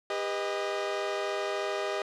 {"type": "chord", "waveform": "sawtooth", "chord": "G augmented", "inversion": "none", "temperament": "equal with one note detuned", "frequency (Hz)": [400.5, 493.9, 622.3], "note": ["G4", "B4", "D#5"], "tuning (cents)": [37, 0, 0], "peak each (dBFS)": [-29, -34, -29], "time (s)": [0.1, 2.02], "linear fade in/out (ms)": 2, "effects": ["low-pass 5000 Hz 12 dB/octave"]}